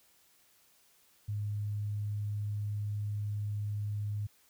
sine tone, 103.83 Hz, G#2, in tune, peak -32 dBFS, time 1.28-4.27 s, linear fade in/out 10 ms, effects white hiss -66 dBFS RMS until 4.49 s

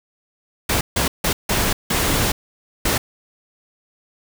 pink noise bursts at uneven times, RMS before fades -19 dBFS, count 6, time 0.69-0.81 / 0.96-1.08 / 1.24-1.33 / 1.49-1.73 / 1.9-2.32 / 2.85-2.98 s, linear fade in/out 5 ms, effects none

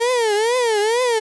35% pulse tone with vibrato, 455.8 Hz, A#4, 39 cents flat, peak -14 dBFS, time 0-1.2 s, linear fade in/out 20 ms, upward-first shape triangle, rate 2.2 Hz, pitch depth 210 cents each way, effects resampled to 24000 Hz

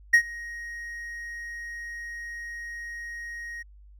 triangle tone with ADSR envelope, 1878 Hz, A#6, 12 cents sharp, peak -10 dBFS, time 0.13-3.63 s, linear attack 11 ms, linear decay 79 ms, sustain -23 dB, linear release 14 ms, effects added 50 Hz sine -48 dBFS peak until 3.99 s

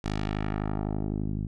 10% pulse tone with low-pass filter sweep, 51.91 Hz, G#1, in tune, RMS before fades -30 dBFS, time 0.04-1.47 s, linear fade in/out 5 ms, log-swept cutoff 6500 to 170 Hz, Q 1, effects none

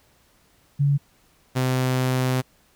sine / sawtooth tone pair in turn, 141.9 / 128.55 Hz, C#3 / C3, +41 / -30 cents, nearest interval major second, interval 171 cents, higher first, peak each -16 dBFS, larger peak neither, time 0.79-0.98 / 1.55-2.42 s, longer second, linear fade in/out 20 ms, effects pink hiss -60 dBFS RMS until 2.75 s

